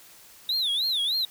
triangle tone with vibrato, 3729 Hz, A#7, in tune, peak -22 dBFS, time 0.49-1.25 s, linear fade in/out 2 ms, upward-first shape sine, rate 3.3 Hz, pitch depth 220 cents each way, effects white hiss -51 dBFS RMS until 1.3 s

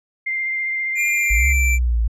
sine tone with vibrato, 2097 Hz, C7, 3 cents sharp, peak -20 dBFS, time 0.26-1.53 s, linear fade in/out 10 ms, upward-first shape sine, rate 15 Hz, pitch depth 14 cents each way
square tone with pitch glide, 2394 to 2341 Hz, D7 to D7, +33 to -6 cents, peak -19 dBFS, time 0.95-1.79 s, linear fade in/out 50 ms, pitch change -39 cents, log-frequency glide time 1.14-1.45 s
sine linear two-way sweep, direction up then down, 49.56 to 70 to 54.6 Hz, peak -15 dBFS, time 1.3-2.08 s, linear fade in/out 10 ms, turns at 1.47 s
effects low-pass 11000 Hz 12 dB/octave

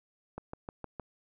click train, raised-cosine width 1 ms, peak -25 dBFS, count 5, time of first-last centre 0.38-0.997 s, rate 6.48 Hz, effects none

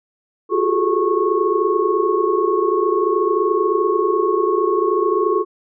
sine tone cluster, 350.4 / 379.5 / 413.2 / 433.7 / 1098 Hz, F4 / F#4 / G#4 / A4 / C#6, +6 / +44 / -9 / -25 / -17 cents, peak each -21 dBFS, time 0.49-5.45 s, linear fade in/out 50 ms, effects none

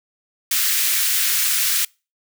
white high-pass noise, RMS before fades -19 dBFS, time 0.51-1.85 s, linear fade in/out 5 ms, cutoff 1500 Hz, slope 24 dB/octave, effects noise-tail reverb RT60 0.3 s tail -26 dB re dry

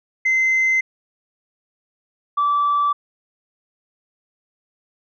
sine tone pair in turn, 2066 / 1159.5 Hz, C7 / D6, -22 / -22 cents, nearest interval minor seventh, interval 1000 cents, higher first, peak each -13 / -14 dBFS, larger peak first, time 0.25-0.81 / 2.37-2.93 s, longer neither, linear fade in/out 10 ms, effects tanh soft clip ceiling -12 dBFS

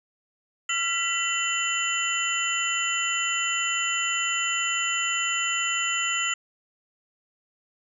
sine tone cluster, 1363 / 1974 / 2729 / 3011 / 7090 Hz, F6 / B6 / F7 / F#7 / A8, -43 / -1 / -41 / +30 / +12 cents, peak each -30 dBFS, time 0.69-6.34 s, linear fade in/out 5 ms, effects none

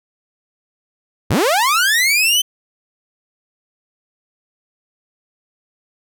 sawtooth linear sweep, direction up, 61.74 to 3098 Hz, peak -9 dBFS, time 1.3-2.42 s, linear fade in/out 10 ms, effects none

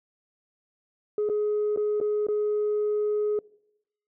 sine tone with dropouts, 420 Hz, G#4, 19 cents sharp, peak -21 dBFS, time 1.18-3.39 s, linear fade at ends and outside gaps 2 ms, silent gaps 1.29-1.297 / 1.762-1.773 / 2.002-2.012 / 2.268-2.285 s, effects noise-tail reverb RT60 0.8 s tail -24 dB re dry + tanh soft clip ceiling -20 dBFS

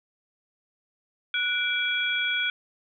sine tone cluster, 1471 / 2338 / 3330 Hz, F#6 / D7 / G#7, -11 / -8 / +4 cents, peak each -28 dBFS, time 1.34-2.5 s, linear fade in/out 2 ms, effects none

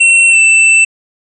square tone with pitch glide, 2715 to 2664 Hz, F7 to E7, -50 to +18 cents, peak -5 dBFS, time 0-0.85 s, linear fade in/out 10 ms, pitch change -32 cents, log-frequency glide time 0.29-0.38 s, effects resampled to 24000 Hz

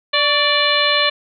harmonic tone with a mistuned harmonic, 587.3 Hz, D5, in tune, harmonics 1 / 2 / 3 / 4 / 5 / 6 / 7, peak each -21 / -21 / -21 / -21 / -21 / -21 / -21 dBFS, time 0.13-1.1 s, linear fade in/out 10 ms, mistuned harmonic 2, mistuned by -61 cents, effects none

